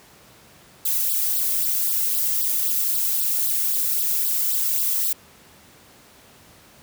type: noise with flanger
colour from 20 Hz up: violet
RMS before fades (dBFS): -22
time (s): 0.85-5.13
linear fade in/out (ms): 5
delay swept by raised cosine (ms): 0.22 to 1.52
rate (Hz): 3.8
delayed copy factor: +0.75
effects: pink hiss -50 dBFS RMS until 6.82 s + high-pass 80 Hz 12 dB/octave